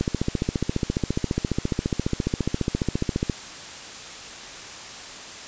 click train, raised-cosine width 3 ms, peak -9 dBFS, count 49, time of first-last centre 0.01-3.298 s, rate 14.6 Hz, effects white hiss -38 dBFS RMS until 5.47 s + resampled to 16000 Hz

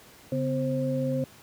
sine tone cluster, 139.2 / 253.7 / 529 Hz, C#3 / B3 / C5, +8 / +47 / +19 cents, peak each -29 dBFS, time 0.32-1.24 s, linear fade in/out 2 ms, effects pink hiss -52 dBFS RMS until 1.42 s + high-pass 80 Hz 12 dB/octave

